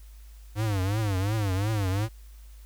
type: tone with vibrato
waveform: square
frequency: 101.3 Hz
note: G#2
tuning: 43 cents flat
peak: -25 dBFS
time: 0.55-2.09 s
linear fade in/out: 50 ms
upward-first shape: triangle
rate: 2.8 Hz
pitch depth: 190 cents each way
effects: added 52 Hz sine -44 dBFS peak until 2.65 s + white hiss -60 dBFS RMS until 2.65 s